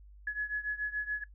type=beating tone pair; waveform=sine; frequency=1692 / 1699 Hz; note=G#6 / G#6; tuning=+32 / +39 cents; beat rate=7 Hz; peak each=-34 / -36 dBFS; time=0.27-1.24 s; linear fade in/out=5 ms; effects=noise-tail reverb RT60 0.1 s tail -20 dB re dry + added 50 Hz sine -51 dBFS peak until 1.34 s